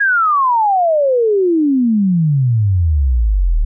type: exponential sweep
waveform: sine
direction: down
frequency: 1676 to 36.04 Hz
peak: -10 dBFS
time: 0-3.65 s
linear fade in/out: 10 ms
effects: none